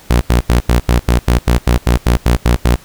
sawtooth tone bursts, 59.7 Hz, A#1, 42 cents sharp, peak -4 dBFS, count 14, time 0.1-2.758 s, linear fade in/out 5 ms, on 110 ms, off 86 ms, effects pink hiss -41 dBFS RMS until 2.84 s

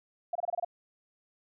sine tone bursts, 692 Hz, F5, 16 cents flat, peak -28 dBFS, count 7, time 0.33-0.648 s, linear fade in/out 5 ms, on 24 ms, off 25 ms, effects none

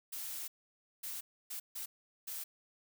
blue noise bursts at uneven times, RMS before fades -42 dBFS, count 5, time 0.12-0.48 / 1.03-1.21 / 1.5-1.6 / 1.75-1.86 / 2.27-2.44 s, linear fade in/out 10 ms, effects none

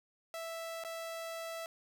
sawtooth tone with dropouts, 659.3 Hz, E5, in tune, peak -36 dBFS, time 0.34-1.66 s, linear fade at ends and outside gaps 1 ms, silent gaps 0.838-0.848 s, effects none

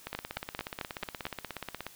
two click trains, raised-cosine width 0.3 ms, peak -17 / -20 dBFS, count 6 / 31, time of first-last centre 0.15-1.254 / 0.07-1.866 s, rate 4.53 / 16.7 Hz, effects white hiss -54 dBFS RMS until 1.95 s

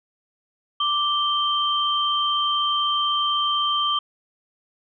sine tone pair together, 1174.7 / 3136 Hz, D6 / G7, 0 / 0 cents, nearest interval octave + perfect fourth, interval 1700 cents, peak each -22 dBFS, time 0.8-3.99 s, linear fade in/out 5 ms, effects none

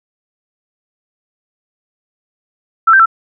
sine tone with pitch steps, 1332 / 1565 / 1336 Hz, E6 / G6 / E6, +18 / -3 / +23 cents, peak -4 dBFS, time 2.87-3.059 s, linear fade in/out 10 ms, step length 63 ms, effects none

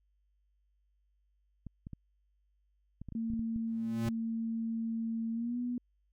clicks, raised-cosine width 5 ms, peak -31 dBFS, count 11, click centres 1.667 / 1.869 / 1.933 / 3.016 / 3.087 / 3.123 / 3.302 / 3.336 / 3.394 / 3.561 / 4.063 s
sine tone with pitch glide, 226.7 to 244.4 Hz, A#3 to B3, -48 to -18 cents, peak -32 dBFS, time 3.15-5.78 s, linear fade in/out 2 ms, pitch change +130 cents, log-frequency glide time 5.32-5.58 s
square tone with exponential growth, 116.1 Hz, A#2, 7 cents flat, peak -31 dBFS, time 3.67-4.09 s, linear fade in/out 5 ms, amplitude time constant 91 ms
effects added 50 Hz sine -70 dBFS peak until 6.12 s

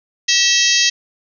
harmonic tone with a mistuned harmonic, 643 Hz, E5, 43 cents flat, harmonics 3 / 4 / 5 / 6 / 7 / 8 / 9 / 10, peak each -20 / -20 / -20 / -20 / -20 / -20 / -20 / -20 dBFS, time 0.28-0.9 s, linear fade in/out 10 ms, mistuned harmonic 4, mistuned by +44 cents, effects none

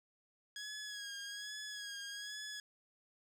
15% pulse tone with vibrato, 1661.2 Hz, G#6, in tune, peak -37 dBFS, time 0.56-2.6 s, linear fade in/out 2 ms, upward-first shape sine, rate 1.2 Hz, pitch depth 45 cents each way, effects low-pass 12000 Hz 12 dB/octave

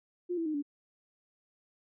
sine tone with pitch steps, 354.4 / 330.7 / 308.5 / 287.9 Hz, F4 / E4 / D#4 / D4, +25 / +6 / -15 / -34 cents, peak -30 dBFS, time 0.29-0.626 s, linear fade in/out 20 ms, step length 84 ms, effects none

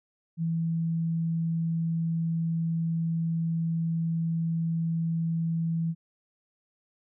sine tone, 164.81 Hz, E3, in tune, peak -25 dBFS, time 0.37-5.95 s, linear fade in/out 50 ms, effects none

